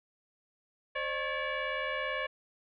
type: tone with frequency modulation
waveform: sine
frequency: 604 Hz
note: D5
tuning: 48 cents sharp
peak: -31 dBFS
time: 0.95-2.27 s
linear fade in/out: 10 ms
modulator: 565 Hz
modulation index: 3.7
effects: none